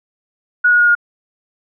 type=tone with pitch steps; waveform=sine; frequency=1458 / 1447.1 / 1436.3 / 1425.5 Hz; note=F#6 / F#6 / F6 / F6; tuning=-26 / -39 / +48 / +35 cents; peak=-8 dBFS; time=0.64-0.952 s; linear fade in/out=10 ms; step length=78 ms; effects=none